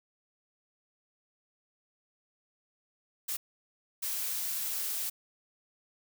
blue noise bursts at uneven times, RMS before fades -34 dBFS, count 2, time 3.28-3.37 / 4.02-5.1 s, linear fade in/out 10 ms, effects none

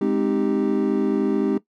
triangle chord, Ab major seventh, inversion none, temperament equal, 207.7 / 261.6 / 311.1 / 392 Hz, Ab3 / C4 / Eb4 / G4, 0 / 0 / 0 / 0 cents, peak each -22 dBFS, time 0.01-1.58 s, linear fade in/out 5 ms, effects noise-tail reverb RT60 0.1 s tail -17 dB re dry

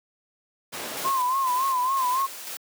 pink noise, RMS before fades -32 dBFS, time 0.72-1.11 s, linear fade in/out 20 ms
white noise with tremolo, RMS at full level -35 dBFS, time 0.97-2.57 s, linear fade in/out 2 ms, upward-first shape square, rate 2 Hz, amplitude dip 35%
sine tone with vibrato, 1038 Hz, C6, 14 cents flat, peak -21 dBFS, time 1.04-2.27 s, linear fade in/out 20 ms, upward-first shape sine, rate 3.6 Hz, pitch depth 87 cents each way
effects high-pass 300 Hz 12 dB/octave

